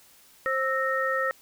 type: tone cluster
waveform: sine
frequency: 530 / 1314 / 1853 Hz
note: C5 / E6 / A#6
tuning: +22 / -6 / -11 cents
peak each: -28 dBFS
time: 0.46-1.31 s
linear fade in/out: 0 ms
effects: white hiss -56 dBFS RMS until 1.41 s